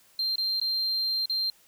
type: tone with dropouts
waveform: sine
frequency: 4167 Hz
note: C8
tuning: 8 cents flat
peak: -23 dBFS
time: 0.19-1.5 s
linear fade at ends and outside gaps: 2 ms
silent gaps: 0.357-0.381 / 0.599-0.614 / 1.257-1.297 s
effects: tanh soft clip ceiling -23 dBFS + white hiss -60 dBFS RMS until 1.67 s